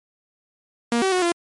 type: tone with pitch steps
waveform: sawtooth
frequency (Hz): 235.7 / 381.9 / 365.9 / 343.8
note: A#3 / G4 / F#4 / F4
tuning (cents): +19 / -45 / -19 / -27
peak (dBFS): -14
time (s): 0.92-1.32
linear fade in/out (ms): 2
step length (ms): 100
effects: MP3 48 kbps